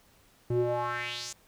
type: tone with band-pass filter sweep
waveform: square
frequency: 120.4 Hz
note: B2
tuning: 44 cents flat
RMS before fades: -31 dBFS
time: 0.5-1.33 s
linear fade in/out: 5 ms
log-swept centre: 250 to 7300 Hz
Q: 3.2
effects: pink hiss -62 dBFS RMS until 1.47 s